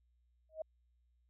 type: tone with exponential growth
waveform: sine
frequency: 632 Hz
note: D#5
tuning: 27 cents sharp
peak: -34 dBFS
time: 0.49-0.62 s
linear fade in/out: 5 ms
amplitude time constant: 27 ms
effects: added 60 Hz sine -70 dBFS peak until 1.29 s